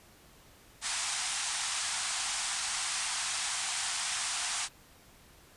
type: band-pass noise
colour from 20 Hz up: white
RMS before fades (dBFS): -34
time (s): 0.81-4.69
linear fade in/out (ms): 50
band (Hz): 690 to 9600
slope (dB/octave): 96
effects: pink hiss -58 dBFS RMS until 5.56 s + resampled to 32000 Hz